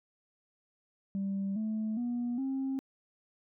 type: tone with pitch steps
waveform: sine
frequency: 196 / 217.5 / 241.3 / 267.7 Hz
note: G3 / A3 / B3 / C4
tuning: 0 / -20 / -40 / +40 cents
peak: -29 dBFS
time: 1.15-2.79 s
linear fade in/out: 0 ms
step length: 410 ms
effects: tanh soft clip ceiling -28 dBFS